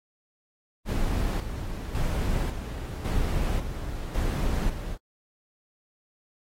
brown noise with tremolo, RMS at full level -26 dBFS, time 0.85-4.98 s, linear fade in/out 50 ms, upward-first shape square, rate 0.91 Hz, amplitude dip 55%, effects AAC 48 kbps

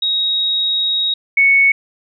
sine tone pair in turn, 3785 / 2215 Hz, A#7 / C#7, +26 / -2 cents, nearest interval major sixth, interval 928 cents, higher first, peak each -14 / -8 dBFS, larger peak second, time 0.02-1.14 / 1.37-1.72 s, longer first, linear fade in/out 5 ms, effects none

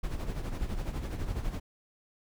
brown noise with tremolo, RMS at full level -31 dBFS, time 0.03-1.6 s, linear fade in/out 10 ms, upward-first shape sine, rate 12 Hz, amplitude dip 60%, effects none

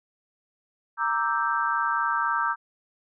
sine chord, E half-diminished seventh, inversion second, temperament equal, 932.3 / 1174.7 / 1318.5 / 1568 Hz, Bb5 / D6 / E6 / G6, 0 / 0 / 0 / 0 cents, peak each -28 dBFS, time 0.97-2.56 s, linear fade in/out 50 ms, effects none

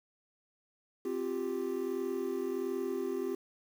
triangle chord, C suspended fourth, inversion none, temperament equal with one note detuned, 261.6 / 350.6 / 392 Hz, C4 / F4 / G4, 0 / +7 / 0 cents, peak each -37 / -35 / -33 dBFS, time 1.05-3.35 s, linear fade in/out 5 ms, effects 9-bit

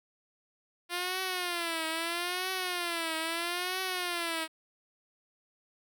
5% pulse tone with vibrato, 347.1 Hz, F4, 11 cents flat, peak -20 dBFS, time 0.89-4.48 s, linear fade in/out 50 ms, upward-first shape triangle, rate 0.77 Hz, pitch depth 150 cents each way, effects none

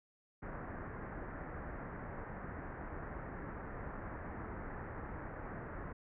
pink low-pass noise, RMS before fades -45 dBFS, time 0.42-5.93 s, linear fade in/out 10 ms, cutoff 1900 Hz, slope 48 dB/octave, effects none

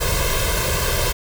pink noise with comb filter, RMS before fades -20 dBFS, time 0-1.13 s, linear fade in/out 20 ms, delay 1.9 ms, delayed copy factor +0.95, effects none

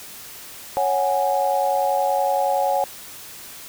sine chord, C# suspended fourth, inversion none, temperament equal, 554.4 / 740 / 830.6 Hz, C#5 / F#5 / G#5, 0 / 0 / 0 cents, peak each -22 dBFS, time 0.77-2.84 s, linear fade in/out 0 ms, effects white hiss -39 dBFS RMS until 3.68 s

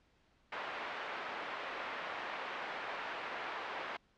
pink band-pass noise, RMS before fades -42 dBFS, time 0.52-3.97 s, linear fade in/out 5 ms, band 680 to 2400 Hz, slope 12 dB/octave, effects pink hiss -71 dBFS RMS until 4.17 s + low-pass 4000 Hz 12 dB/octave

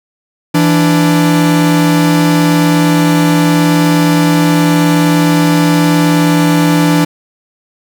45% pulse tone pair together, 166.41 / 293.7 Hz, E3 / D4, +17 / 0 cents, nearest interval minor seventh, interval 983 cents, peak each -10 dBFS, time 0.54-7.05 s, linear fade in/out 10 ms, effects none

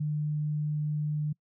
sine tone, 150.4 Hz, D3, 42 cents sharp, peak -27 dBFS, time 0-1.33 s, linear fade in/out 10 ms, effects noise-tail reverb RT60 0.1 s tail -26 dB re dry

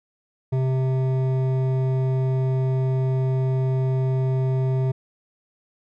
sine tone with hard clipping, 130.81 Hz, C3, in tune, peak -21 dBFS, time 0.52-4.92 s, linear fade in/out 10 ms, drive 11 dB, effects none

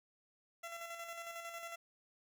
15% pulse tone with tremolo, 676 Hz, E5, 43 cents sharp, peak -37 dBFS, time 0.63-1.76 s, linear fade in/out 10 ms, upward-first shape square, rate 11 Hz, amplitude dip 40%, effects none

